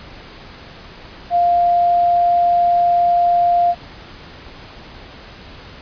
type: tone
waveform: sine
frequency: 698.5 Hz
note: F5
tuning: in tune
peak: -11 dBFS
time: 1.3-3.75 s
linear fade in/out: 50 ms
effects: pink hiss -38 dBFS RMS until 5.81 s + resampled to 11025 Hz